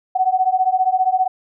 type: beating tone pair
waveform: sine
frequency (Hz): 740 / 755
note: F#5 / F#5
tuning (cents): 0 / +35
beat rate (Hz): 15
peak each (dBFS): -17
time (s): 0.15-1.28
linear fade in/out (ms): 10
effects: none